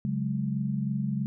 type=chord; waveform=sine; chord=C# suspended fourth; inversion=none; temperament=just; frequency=138.59 / 184.79 / 207.9 Hz; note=C#3 / F#3 / G#3; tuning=0 / -2 / +2 cents; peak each=-30 / -33 / -30 dBFS; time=0.05-1.26 s; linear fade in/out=0 ms; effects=none

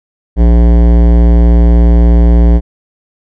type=tone with hard clipping; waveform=sine; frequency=58.27 Hz; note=A#1; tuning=in tune; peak=-5 dBFS; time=0.36-2.61 s; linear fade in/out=50 ms; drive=17 dB; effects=none

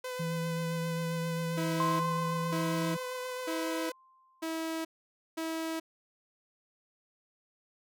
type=tone with vibrato; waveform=sawtooth; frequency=505 Hz; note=B4; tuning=39 cents sharp; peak=-32 dBFS; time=0.04-3.92 s; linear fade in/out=5 ms; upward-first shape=triangle; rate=7.5 Hz; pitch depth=22 cents each way
type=tone with pitch glide; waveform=sine; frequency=163.8 to 167.53 Hz; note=E3 to E3; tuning=-11 to +28 cents; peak=-32 dBFS; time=0.19-2.97 s; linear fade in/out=10 ms; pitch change=+39 cents; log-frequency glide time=2.3-2.83 s
type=tone bursts; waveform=sawtooth; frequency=323.9 Hz; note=E4; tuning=30 cents flat; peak=-29 dBFS; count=5; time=1.57-5.8 s; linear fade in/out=10 ms; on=430 ms; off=520 ms
type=tone with exponential decay; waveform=sine; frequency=1046.5 Hz; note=C6; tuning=in tune; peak=-27 dBFS; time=1.8-4.56 s; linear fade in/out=1 ms; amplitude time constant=600 ms
effects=none

